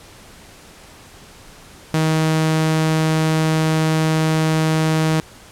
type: tone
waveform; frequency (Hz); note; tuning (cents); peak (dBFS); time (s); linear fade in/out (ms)
sawtooth; 158.2; D#3; +29; -11; 1.94-5.2; 0
effects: pink hiss -43 dBFS RMS until 5.51 s + low-pass 11000 Hz 12 dB/octave